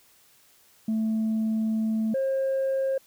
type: tone pair in turn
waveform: sine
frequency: 220.3 / 535.6 Hz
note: A3 / C5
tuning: +2 / +40 cents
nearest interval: octave + minor third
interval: 1538 cents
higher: second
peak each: -21 / -21 dBFS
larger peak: neither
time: 0.88-2.14 / 2.14-2.98 s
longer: first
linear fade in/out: 5 ms
effects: tanh soft clip ceiling -21 dBFS + white hiss -59 dBFS RMS until 3.06 s